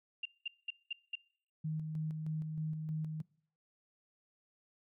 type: tone bursts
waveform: sine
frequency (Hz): 2788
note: F7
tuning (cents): -4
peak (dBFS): -35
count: 5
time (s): 0.23-1.155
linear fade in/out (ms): 5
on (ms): 25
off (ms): 200
type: tone with tremolo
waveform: sine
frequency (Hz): 156.3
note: D#3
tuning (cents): +8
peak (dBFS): -34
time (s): 1.64-3.22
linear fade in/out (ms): 10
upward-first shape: square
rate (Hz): 3.2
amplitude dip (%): 35
effects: noise-tail reverb RT60 0.6 s tail -24 dB re dry